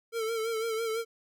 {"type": "tone with vibrato", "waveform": "square", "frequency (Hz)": 450, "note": "A4", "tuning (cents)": 39, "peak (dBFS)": -30, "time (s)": [0.12, 1.05], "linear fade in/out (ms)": 50, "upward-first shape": "sine", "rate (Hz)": 6, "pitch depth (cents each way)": 51, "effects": []}